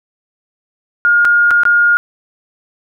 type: tone with dropouts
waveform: sine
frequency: 1422 Hz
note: F6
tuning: 31 cents sharp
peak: -7 dBFS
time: 1.05-1.97 s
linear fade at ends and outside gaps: 0 ms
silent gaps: 1.248-1.252 / 1.507-1.512 / 1.634-1.653 s
effects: none